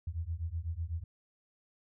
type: beating tone pair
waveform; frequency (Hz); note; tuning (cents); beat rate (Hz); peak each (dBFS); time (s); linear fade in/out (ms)
sine; 79.3 / 87.3; D#2 / F2; +33 / 0; 8; -37 / -37; 0.07-1.04; 5
effects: none